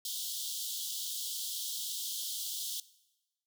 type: high-pass noise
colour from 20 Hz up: pink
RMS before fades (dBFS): -38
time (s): 0.05-2.8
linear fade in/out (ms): 2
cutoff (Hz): 3100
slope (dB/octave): 96
effects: noise-tail reverb RT60 1.0 s tail -19 dB re dry